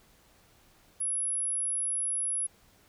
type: tone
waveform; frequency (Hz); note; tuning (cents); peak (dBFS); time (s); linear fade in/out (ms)
sine; 10500; E9; -8; -28; 1-2.47; 10
effects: pink hiss -62 dBFS RMS until 2.88 s